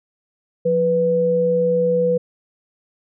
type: tone pair together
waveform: sine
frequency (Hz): 175.38 / 493.9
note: F3 / B4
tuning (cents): +8 / 0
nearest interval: octave + tritone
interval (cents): 1792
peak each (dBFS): -23 / -15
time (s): 0.65-2.18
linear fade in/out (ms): 10
effects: none